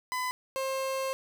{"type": "tone pair in turn", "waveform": "30% pulse", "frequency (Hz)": [1007, 532], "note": ["B5", "C5"], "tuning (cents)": [33, 29], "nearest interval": "major seventh", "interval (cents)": 1104, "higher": "first", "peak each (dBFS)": [-27, -27], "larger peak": "neither", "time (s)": [[0.12, 0.31], [0.56, 1.13]], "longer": "second", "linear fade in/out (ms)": 0, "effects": []}